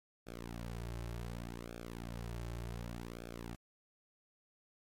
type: tone with flanger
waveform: sawtooth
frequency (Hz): 58.27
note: A#1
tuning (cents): 0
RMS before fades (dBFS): -44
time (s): 0.26-3.56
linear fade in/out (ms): 20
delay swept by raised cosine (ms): 1 to 4.2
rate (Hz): 0.67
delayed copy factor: -0.9
effects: MP3 64 kbps